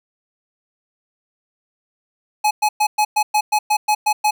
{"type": "tone bursts", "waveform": "square", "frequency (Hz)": 846, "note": "G#5", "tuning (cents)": 32, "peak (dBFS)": -14, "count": 11, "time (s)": [2.44, 4.31], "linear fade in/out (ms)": 10, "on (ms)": 70, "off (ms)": 110, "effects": []}